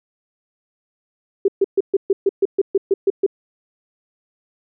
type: tone bursts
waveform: sine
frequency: 392 Hz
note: G4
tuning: in tune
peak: -11 dBFS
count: 12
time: 1.45-3.264 s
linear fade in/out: 5 ms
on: 32 ms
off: 130 ms
effects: none